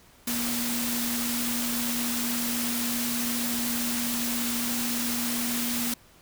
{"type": "tone in noise", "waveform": "sine", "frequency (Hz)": 238.7, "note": "A#3", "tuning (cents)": 41, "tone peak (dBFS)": -30, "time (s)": [0.27, 5.94], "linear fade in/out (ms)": 5, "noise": "white", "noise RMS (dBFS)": -30, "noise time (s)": [0.27, 5.94], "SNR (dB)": -3, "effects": ["pink hiss -56 dBFS RMS until 6.21 s"]}